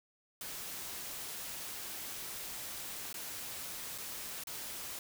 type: noise with dropouts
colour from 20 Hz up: white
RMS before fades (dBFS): -43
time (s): 0.41-4.99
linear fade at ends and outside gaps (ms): 1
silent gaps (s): 3.128-3.142 / 3.979-3.983 / 4.437-4.471
effects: none